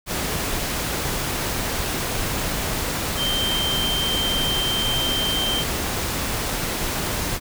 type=tone in noise; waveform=sine; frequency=3136 Hz; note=G7; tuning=in tune; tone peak=-22 dBFS; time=3.16-5.65 s; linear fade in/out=50 ms; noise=pink; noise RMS=-25 dBFS; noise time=0.06-7.4 s; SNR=0 dB; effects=none